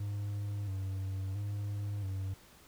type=tone with vibrato; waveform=triangle; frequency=99 Hz; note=G2; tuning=18 cents sharp; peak=-32 dBFS; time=0-2.34 s; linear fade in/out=5 ms; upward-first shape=square; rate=0.74 Hz; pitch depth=54 cents each way; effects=pink hiss -59 dBFS RMS until 2.67 s